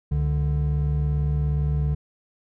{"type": "tone pair together", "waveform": "triangle", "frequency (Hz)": [69.37, 146.83], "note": ["C#2", "D3"], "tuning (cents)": [2, 0], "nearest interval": "octave + minor second", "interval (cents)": 1298, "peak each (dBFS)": -21, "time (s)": [0.11, 1.95], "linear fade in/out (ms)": 10, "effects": []}